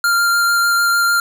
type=tone with vibrato; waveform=square; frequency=1393 Hz; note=F6; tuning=5 cents flat; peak=-13 dBFS; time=0.04-1.2 s; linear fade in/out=2 ms; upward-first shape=square; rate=6.7 Hz; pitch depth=8 cents each way; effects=none